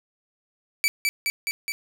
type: tone with echo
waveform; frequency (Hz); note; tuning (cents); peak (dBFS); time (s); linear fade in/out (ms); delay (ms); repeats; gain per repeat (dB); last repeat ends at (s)
sawtooth; 2309; D7; -30; -15; 0.84-0.88; 0; 210; 4; -2; 1.72
effects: none